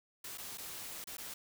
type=noise with dropouts; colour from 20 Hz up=white; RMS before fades=-45 dBFS; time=0.24-1.34 s; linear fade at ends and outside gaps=5 ms; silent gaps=0.375-0.381 / 0.575-0.581 / 1.042-1.071 / 1.17-1.181 s; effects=none